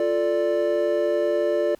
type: chord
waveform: triangle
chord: D minor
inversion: first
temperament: equal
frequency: 349.2 / 440 / 587.3 Hz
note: F4 / A4 / D5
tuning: 0 / 0 / 0 cents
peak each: -23 / -24 / -20 dBFS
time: 0-1.75 s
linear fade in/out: 2 ms
effects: pink hiss -58 dBFS RMS until 1.79 s